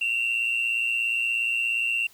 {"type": "tone pair together", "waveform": "sine", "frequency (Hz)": [2637, 2754], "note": ["E7", "F7"], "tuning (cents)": [0, -25], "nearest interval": "minor second", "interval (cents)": 75, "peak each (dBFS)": [-28, -22], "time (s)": [0.01, 2.07], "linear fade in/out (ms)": 5, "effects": ["tanh soft clip ceiling -19 dBFS", "white hiss -55 dBFS RMS until 2.13 s"]}